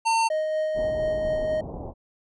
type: tone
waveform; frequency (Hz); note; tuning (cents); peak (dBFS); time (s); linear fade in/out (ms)
square; 905; A5; +48; -20; 0.05-0.29; 20
type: tone with tremolo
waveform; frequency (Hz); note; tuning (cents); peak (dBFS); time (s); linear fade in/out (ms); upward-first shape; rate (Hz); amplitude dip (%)
triangle; 622.3; D#5; 0; -20; 0.3-1.61; 5; sine; 4.2; 25
type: low-pass noise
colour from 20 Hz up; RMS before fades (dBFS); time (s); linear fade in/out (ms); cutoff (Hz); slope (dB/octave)
pink; -35; 0.74-1.94; 50; 890; 48
effects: resampled to 24000 Hz